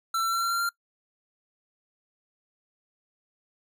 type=tone with pitch steps; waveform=square; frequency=1342 / 1350.6 / 1359.2 / 1367.8 / 1376.5 / 1385.3 Hz; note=E6 / E6 / F6 / F6 / F6 / F6; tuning=+31 / +42 / -47 / -36 / -25 / -14 cents; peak=-25 dBFS; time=0.14-0.692 s; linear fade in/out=5 ms; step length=92 ms; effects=noise-tail reverb RT60 0.1 s tail -22 dB re dry